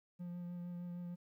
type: tone with vibrato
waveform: triangle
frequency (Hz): 175.5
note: F3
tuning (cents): +9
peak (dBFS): -40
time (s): 0.19-1.16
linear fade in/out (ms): 20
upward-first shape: triangle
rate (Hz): 6.5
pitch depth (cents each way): 18
effects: 13-bit